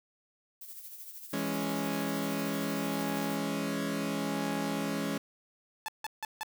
violet noise with tremolo, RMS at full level -44 dBFS, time 0.61-3.37 s, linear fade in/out 5 ms, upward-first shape sine, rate 13 Hz, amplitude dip 50%
sawtooth chord, C# minor, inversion first, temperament equal with one note detuned, 166.44 / 207.7 / 277.2 Hz, E3 / G#3 / C#4, +17 / 0 / 0 cents, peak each -34 / -31 / -30 dBFS, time 1.33-5.18 s, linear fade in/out 5 ms
sawtooth tone bursts, 870 Hz, A5, 20 cents flat, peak -30 dBFS, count 4, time 5.86-6.432 s, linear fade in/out 0 ms, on 23 ms, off 160 ms
effects none

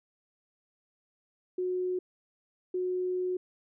sine tone bursts at uneven times, 365.2 Hz, F#4, 23 cents flat, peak -28 dBFS, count 2, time 1.58-1.99 / 2.74-3.37 s, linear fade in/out 5 ms, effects none

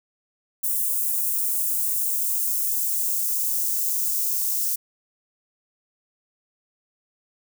violet noise with high-pass filter sweep, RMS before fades -24 dBFS, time 0.63-4.76 s, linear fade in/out 10 ms, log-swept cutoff 8700 to 5800 Hz, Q 1.3, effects none

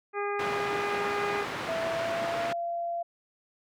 harmonic tone, 407.4 Hz, G#4, 33 cents flat, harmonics 1 / 2 / 3 / 4 / 5 / 6, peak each -31 / -35 / -35 / -40 / -41 / -42 dBFS, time 0.13-1.46 s, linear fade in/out 50 ms
white band-pass noise, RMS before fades -35 dBFS, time 0.39-2.53 s, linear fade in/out 5 ms, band 110 to 1800 Hz, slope 12 dB/octave
sine tone with pitch glide, 659.3 to 685.7 Hz, E5 to F5, 0 to -32 cents, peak -29 dBFS, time 1.68-3.03 s, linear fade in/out 10 ms, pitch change +68 cents, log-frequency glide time 1.8-2.56 s
effects none

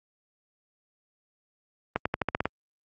accelerating click train, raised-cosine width 0.5 ms, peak -10 dBFS, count 8, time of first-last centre 1.96-2.456 s, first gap 95 ms, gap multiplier 0.9, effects high-pass 60 Hz 12 dB/octave + Opus 32 kbps

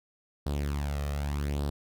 sawtooth tone with flanger, 71.9 Hz, D2, 36 cents flat, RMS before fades -31 dBFS, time 0.46-1.7 s, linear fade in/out 5 ms, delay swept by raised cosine 0.22 to 1.62 ms, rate 0.84 Hz, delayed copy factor +0.65, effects none

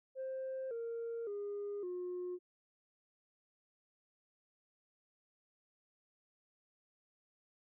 sine tone with pitch steps, 526 / 463.2 / 408 / 359.3 Hz, C5 / A#4 / G#4 / F4, +9 / -11 / -31 / +49 cents, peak -37 dBFS, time 0.15-2.39 s, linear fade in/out 50 ms, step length 560 ms, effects tanh soft clip ceiling -36 dBFS

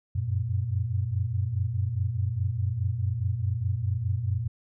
sine tone cluster, 90.8 / 95.6 / 118.1 Hz, F#2 / G2 / A#2, -32 / -43 / +23 cents, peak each -30 / -30 / -28 dBFS, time 0.15-4.48 s, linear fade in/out 10 ms, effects none

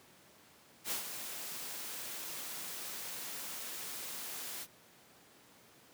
white noise with ADSR envelope, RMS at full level -35 dBFS, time 0.84-4.67 s, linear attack 71 ms, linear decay 110 ms, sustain -8 dB, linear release 50 ms, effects pink hiss -61 dBFS RMS until 5.93 s + high-pass 150 Hz 12 dB/octave

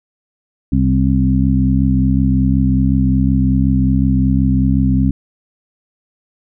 harmonic tone with a mistuned harmonic, 65.41 Hz, C2, in tune, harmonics 1 / 2 / 3 / 4, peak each -16 / -16 / -16 / -16 dBFS, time 0.72-5.11 s, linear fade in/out 5 ms, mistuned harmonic 4, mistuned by +18 cents, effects none

